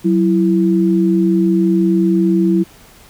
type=tone pair together; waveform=sine; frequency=187 / 332.5 Hz; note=F#3 / E4; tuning=+19 / +15 cents; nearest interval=minor seventh; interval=996 cents; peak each=-13 dBFS; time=0.04-2.64 s; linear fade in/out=20 ms; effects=pink hiss -44 dBFS RMS until 3.09 s